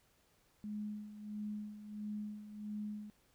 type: tone with tremolo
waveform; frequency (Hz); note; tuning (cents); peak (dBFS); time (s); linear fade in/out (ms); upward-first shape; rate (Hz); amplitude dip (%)
sine; 210; G#3; +19; -38; 0.64-3.1; 0; sine; 1.5; 70
effects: pink hiss -72 dBFS RMS until 3.34 s